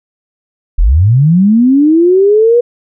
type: linear sweep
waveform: sine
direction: up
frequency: 32.7 to 487.9 Hz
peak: -4 dBFS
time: 0.78-2.61 s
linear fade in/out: 10 ms
effects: none